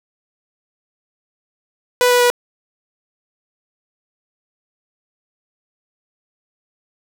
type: tone with pitch steps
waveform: sawtooth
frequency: 493.9 / 490.5 / 487.1 Hz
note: B4 / B4 / B4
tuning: 0 / -12 / -24 cents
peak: -7 dBFS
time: 2.01-2.301 s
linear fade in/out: 0 ms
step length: 97 ms
effects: none